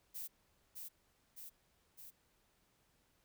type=noise with echo; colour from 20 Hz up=violet; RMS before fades=-45 dBFS; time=0.14-0.28 s; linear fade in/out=20 ms; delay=610 ms; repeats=3; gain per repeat=-3 dB; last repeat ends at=2.11 s; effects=pink hiss -75 dBFS RMS until 3.24 s